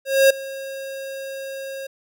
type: tone with ADSR envelope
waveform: square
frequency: 541 Hz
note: C#5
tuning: 42 cents flat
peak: -10 dBFS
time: 0.05-1.87 s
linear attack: 250 ms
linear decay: 8 ms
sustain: -20 dB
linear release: 7 ms
effects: none